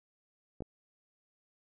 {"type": "clicks", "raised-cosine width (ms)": 2, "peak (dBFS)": -28, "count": 2, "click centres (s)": [0.606, 0.622], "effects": []}